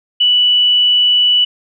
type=tone; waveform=sine; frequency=2960 Hz; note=F#7; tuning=in tune; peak=-8 dBFS; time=0.2-1.45 s; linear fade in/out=10 ms; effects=none